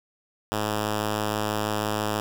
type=tone; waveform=5% pulse; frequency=106.1 Hz; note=G#2; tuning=38 cents sharp; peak=-14 dBFS; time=0.52-2.2 s; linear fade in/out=0 ms; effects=7-bit